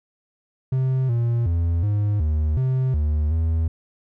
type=tone with pitch steps; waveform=triangle; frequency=130.8 / 117.8 / 84.5 / 103.6 / 76.7 / 130.2 / 75.3 / 81.1 Hz; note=C3 / A#2 / E2 / G#2 / D#2 / C3 / D2 / E2; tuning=0 / +19 / +43 / -4 / -24 / -8 / +44 / -28 cents; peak=-16 dBFS; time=0.72-3.68 s; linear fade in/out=5 ms; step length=370 ms; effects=none